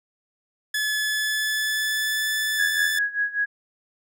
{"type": "tone with pitch glide", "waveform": "sawtooth", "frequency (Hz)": [1716, 1744], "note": ["A6", "A6"], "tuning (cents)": [-44, -16], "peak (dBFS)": -19, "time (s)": [0.74, 2.99], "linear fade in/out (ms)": 5, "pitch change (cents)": 28, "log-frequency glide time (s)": [0.94, 2.3]}
{"type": "tone with tremolo", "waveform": "sine", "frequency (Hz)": 1661.2, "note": "G#6", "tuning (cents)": 0, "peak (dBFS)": -19, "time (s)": [2.58, 3.46], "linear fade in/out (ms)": 20, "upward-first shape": "sine", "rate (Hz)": 5.1, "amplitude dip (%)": 85}
{"effects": []}